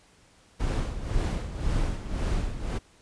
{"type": "noise with tremolo", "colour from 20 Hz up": "brown", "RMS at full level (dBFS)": -25, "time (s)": [0.59, 2.79], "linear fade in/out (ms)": 20, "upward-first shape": "sine", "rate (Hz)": 1.9, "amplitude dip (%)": 70, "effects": ["pink hiss -59 dBFS RMS until 3.01 s", "resampled to 22050 Hz"]}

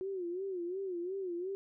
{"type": "tone with vibrato", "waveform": "sine", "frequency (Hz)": 366.9, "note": "F#4", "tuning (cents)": -15, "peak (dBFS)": -35, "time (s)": [0.01, 1.55], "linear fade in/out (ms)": 0, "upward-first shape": "sine", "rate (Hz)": 2.8, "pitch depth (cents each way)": 120, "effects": []}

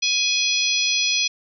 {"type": "harmonic tone", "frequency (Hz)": 836, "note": "G#5", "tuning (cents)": 11, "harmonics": [3, 4, 5, 6, 7], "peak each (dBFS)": [-23, -24, -25, -26, -26], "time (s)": [0.02, 1.28], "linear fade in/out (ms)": 10, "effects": []}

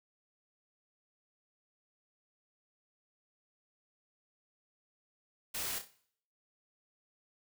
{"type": "noise with echo", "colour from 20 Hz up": "white", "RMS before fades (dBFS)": -38, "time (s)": [5.54, 5.79], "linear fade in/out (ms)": 10, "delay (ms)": 31, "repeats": 4, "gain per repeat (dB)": -8, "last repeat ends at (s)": 5.914, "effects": ["noise-tail reverb RT60 0.6 s tail -18 dB re dry"]}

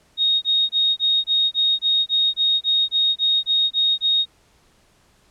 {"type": "tone bursts", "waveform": "sine", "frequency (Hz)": 3732, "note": "A#7", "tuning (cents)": 1, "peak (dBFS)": -15, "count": 15, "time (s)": [0.17, 4.256], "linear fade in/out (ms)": 50, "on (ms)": 250, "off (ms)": 24, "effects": ["pink hiss -58 dBFS RMS until 5.3 s", "low-pass 10000 Hz 12 dB/octave"]}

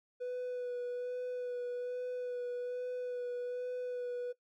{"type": "tone with vibrato", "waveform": "triangle", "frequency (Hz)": 493.9, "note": "B4", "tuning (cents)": 0, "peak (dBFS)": -33, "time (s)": [0.2, 4.33], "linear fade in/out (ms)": 20, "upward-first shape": "sine", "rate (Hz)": 1.2, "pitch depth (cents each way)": 17, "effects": ["noise-tail reverb RT60 0.1 s tail -19 dB re dry", "tanh soft clip ceiling -30 dBFS"]}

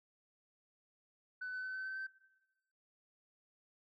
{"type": "tone with pitch steps", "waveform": "sine", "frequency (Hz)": [1500, 1509.6, 1519.2, 1528.9, 1538.6, 1548.4], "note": ["F#6", "F#6", "F#6", "G6", "G6", "G6"], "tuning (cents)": [23, 34, 45, -44, -33, -22], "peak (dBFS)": -38, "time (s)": [1.41, 2.07], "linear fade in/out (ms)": 10, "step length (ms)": 110, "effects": ["noise-tail reverb RT60 1.0 s tail -19 dB re dry", "tanh soft clip ceiling -37 dBFS"]}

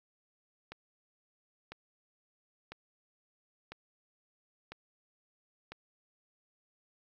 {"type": "click train", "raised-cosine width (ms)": 0.3, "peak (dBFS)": -28, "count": 6, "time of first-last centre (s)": [0.72, 5.72], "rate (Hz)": 1, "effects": ["11-bit"]}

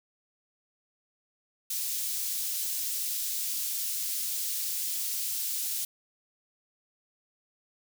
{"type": "high-pass noise", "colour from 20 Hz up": "white", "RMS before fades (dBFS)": -32, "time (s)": [1.7, 5.85], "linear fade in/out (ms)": 5, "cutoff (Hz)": 4400, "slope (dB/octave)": 12, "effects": []}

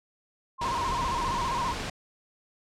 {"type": "tone with vibrato", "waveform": "sine", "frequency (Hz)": 1004, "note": "B5", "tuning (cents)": 28, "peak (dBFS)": -27, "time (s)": [0.58, 1.75], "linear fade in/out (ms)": 50, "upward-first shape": "square", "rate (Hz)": 15, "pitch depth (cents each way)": 89}
{"type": "noise", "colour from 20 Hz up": "pink", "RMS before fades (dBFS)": -33, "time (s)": [0.61, 1.9], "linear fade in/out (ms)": 5}
{"effects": ["low-pass 6000 Hz 12 dB/octave"]}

